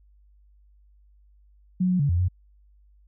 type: tone with pitch steps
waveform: sine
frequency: 183.2 / 181.9 / 142.4 / 86.8 / 90.7 Hz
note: F#3 / F#3 / C#3 / F2 / F#2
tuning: -17 / -29 / +47 / -10 / -34 cents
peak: -19 dBFS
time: 1.8-2.285 s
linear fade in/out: 10 ms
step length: 97 ms
effects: added 50 Hz sine -54 dBFS peak until 3.07 s